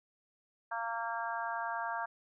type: harmonic tone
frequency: 230.4 Hz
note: A#3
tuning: 20 cents flat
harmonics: 3 / 4 / 5 / 6 / 7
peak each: -40 / -38 / -42 / -43 / -41 dBFS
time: 0.71-2.06 s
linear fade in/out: 10 ms
effects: none